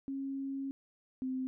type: tone pair in turn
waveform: sine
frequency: 272.3 / 259.4 Hz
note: C#4 / C4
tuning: -31 / -15 cents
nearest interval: minor second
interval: 84 cents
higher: first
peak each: -35 / -33 dBFS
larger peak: second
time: 0.08-0.71 / 1.22-1.47 s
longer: first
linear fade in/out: 0 ms
effects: none